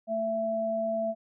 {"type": "tone pair together", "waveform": "sine", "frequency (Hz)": [222.5, 665.6], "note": ["A3", "E5"], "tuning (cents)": [20, 17], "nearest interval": "octave + perfect fifth", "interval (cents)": 1897, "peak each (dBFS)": [-35, -27], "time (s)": [0.07, 1.15], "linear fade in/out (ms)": 50, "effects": []}